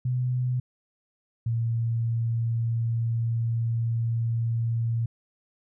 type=tone pair in turn; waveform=sine; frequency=125.4 / 115.44 Hz; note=B2 / A#2; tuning=+27 / -16 cents; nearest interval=minor second; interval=143 cents; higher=first; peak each=-23 / -23 dBFS; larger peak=neither; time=0.05-0.6 / 1.46-5.06 s; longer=second; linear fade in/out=5 ms; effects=none